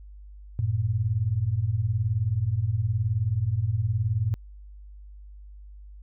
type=beating tone pair; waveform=sine; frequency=95 / 114 Hz; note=F#2 / A#2; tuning=+46 / -38 cents; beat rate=19 Hz; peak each=-27 / -24 dBFS; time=0.59-4.34 s; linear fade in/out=0 ms; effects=added 50 Hz sine -42 dBFS peak until 6.02 s